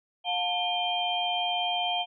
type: tone cluster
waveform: sine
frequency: 712 / 887 / 2430 / 3152 Hz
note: F5 / A5 / D#7 / G7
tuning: +33 / +14 / -42 / +9 cents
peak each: -29 / -36 / -37 / -29 dBFS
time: 0.24-2.06 s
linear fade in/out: 50 ms
effects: none